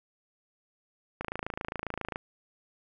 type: click train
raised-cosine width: 0.5 ms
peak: -18 dBFS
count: 27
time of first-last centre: 1.21-2.159 s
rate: 27.4 Hz
effects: none